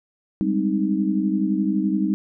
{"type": "chord", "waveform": "sine", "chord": "Ab major seventh", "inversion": "third", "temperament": "equal", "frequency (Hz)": [196, 207.7, 261.6, 311.1], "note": ["G3", "Ab3", "C4", "Eb4"], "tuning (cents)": [0, 0, 0, 0], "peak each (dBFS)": [-22, -27, -27, -23], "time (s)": [0.41, 2.14], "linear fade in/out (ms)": 0, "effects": []}